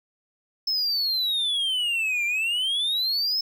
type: exponential two-way sweep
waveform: triangle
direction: down then up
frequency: 5274 to 2349 to 5274 Hz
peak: -21 dBFS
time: 0.67-3.41 s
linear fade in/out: 5 ms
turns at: 2.25 s
effects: none